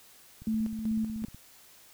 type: click train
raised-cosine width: 5 ms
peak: -34 dBFS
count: 16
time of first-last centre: 0.42-1.346 s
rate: 16.2 Hz
type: tone with tremolo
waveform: sine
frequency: 220 Hz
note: A3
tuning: in tune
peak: -26 dBFS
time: 0.47-1.25 s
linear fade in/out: 2 ms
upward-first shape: square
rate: 2.6 Hz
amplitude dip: 55%
effects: white hiss -56 dBFS RMS until 1.93 s